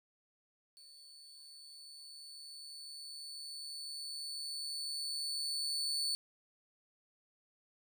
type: tone with level ramp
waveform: 35% pulse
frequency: 4463 Hz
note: C#8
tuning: 11 cents sharp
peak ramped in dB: -54 to -31 dBFS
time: 0.77-6.15 s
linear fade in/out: 0 ms
effects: 12-bit